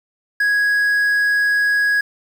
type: tone with quantisation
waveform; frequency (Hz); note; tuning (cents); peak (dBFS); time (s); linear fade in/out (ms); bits
triangle; 1661.2; G#6; 0; -12; 0.4-2.01; 5; 7
effects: none

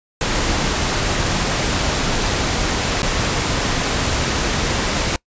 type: noise with dropouts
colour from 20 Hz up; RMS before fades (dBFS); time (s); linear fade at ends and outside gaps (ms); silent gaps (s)
pink; -19; 0.21-5.16; 1; 3.02-3.03
effects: noise-tail reverb RT60 0.1 s tail -24 dB re dry + resampled to 16000 Hz

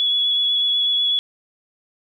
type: tone with vibrato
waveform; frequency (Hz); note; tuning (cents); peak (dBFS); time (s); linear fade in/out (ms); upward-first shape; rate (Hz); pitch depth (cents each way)
sine; 3388; G#7; +34; -16; 0-1.19; 0; square; 8.1; 9
effects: 9-bit

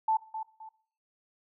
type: tone with echo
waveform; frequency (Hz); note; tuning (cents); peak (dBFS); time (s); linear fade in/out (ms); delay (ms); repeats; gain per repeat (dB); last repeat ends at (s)
sine; 880; A5; 0; -23; 0.08-0.17; 5; 260; 2; -10; 0.69
effects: noise-tail reverb RT60 0.5 s tail -19 dB re dry

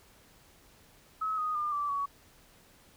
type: tone with pitch steps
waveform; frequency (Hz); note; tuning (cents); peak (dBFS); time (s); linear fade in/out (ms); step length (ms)
sine; 1285 / 1243.4 / 1203.1 / 1164.1 / 1126.4; E6 / D#6 / D6 / D6 / C#6; -45 / -2 / +41 / -16 / +27; -29; 1.21-2.06; 10; 170
effects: pink hiss -60 dBFS RMS until 2.96 s

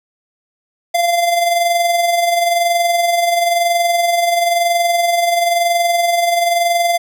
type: tone with amplitude modulation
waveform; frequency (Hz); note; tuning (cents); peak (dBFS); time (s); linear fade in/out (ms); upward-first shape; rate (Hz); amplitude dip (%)
square; 690; F5; -21; -11; 0.94-6.98; 10; sine; 21; 45
effects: none

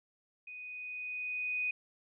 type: tone with level ramp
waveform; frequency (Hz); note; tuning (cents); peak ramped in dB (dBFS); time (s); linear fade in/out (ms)
sine; 2489; D#7; 0; -44 to -30; 0.47-1.71; 5
effects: none

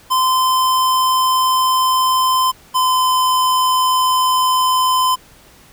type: tone pair in turn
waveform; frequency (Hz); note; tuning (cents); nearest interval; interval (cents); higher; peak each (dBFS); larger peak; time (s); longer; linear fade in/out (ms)
square; 1031 / 1023.3; C6 / C6; -26 / -39; unison; 13; first; -13; neither; 0.1-2.52 / 2.74-5.16; neither; 20
effects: pink hiss -46 dBFS RMS until 5.72 s

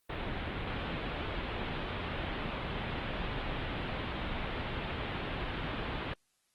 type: low-pass noise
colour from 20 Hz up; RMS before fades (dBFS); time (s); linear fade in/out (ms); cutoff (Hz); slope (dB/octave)
pink; -37; 0.09-6.14; 10; 3600; 48
effects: white hiss -75 dBFS RMS until 6.54 s + Opus 24 kbps

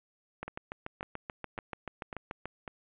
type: two click trains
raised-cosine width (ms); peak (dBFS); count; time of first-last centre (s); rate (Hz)
0.5; -24 / -22; 5 / 15; 0.48-2.678 / 0.43-2.456; 1.82 / 6.91
effects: resampled to 8000 Hz + 9-bit

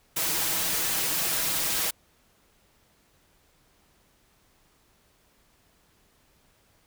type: noise with comb filter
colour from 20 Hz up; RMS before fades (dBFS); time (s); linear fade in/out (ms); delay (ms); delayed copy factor
white; -27; 0.16-1.91; 10; 6.2; +0.6
effects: pink hiss -64 dBFS RMS until 6.86 s

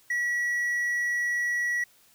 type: tone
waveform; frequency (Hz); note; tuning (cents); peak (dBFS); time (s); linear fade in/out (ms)
triangle; 1932; B6; -39; -23; 0.1-1.84; 5
effects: white hiss -60 dBFS RMS until 2.14 s

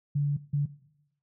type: tone bursts at uneven times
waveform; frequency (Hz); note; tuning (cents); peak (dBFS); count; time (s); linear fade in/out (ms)
sine; 144; D3; -34; -23; 2; 0.15-0.37 / 0.53-0.66; 10
effects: noise-tail reverb RT60 0.9 s tail -19 dB re dry

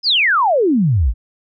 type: exponential sweep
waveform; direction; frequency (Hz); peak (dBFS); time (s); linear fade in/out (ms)
sine; down; 5274 to 49; -11; 0.03-1.14; 50
effects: none

